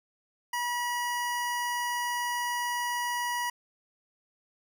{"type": "tone", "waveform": "25% pulse", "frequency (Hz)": 967, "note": "B5", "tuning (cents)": -37, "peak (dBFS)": -25, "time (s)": [0.53, 3.5], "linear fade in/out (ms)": 5, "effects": []}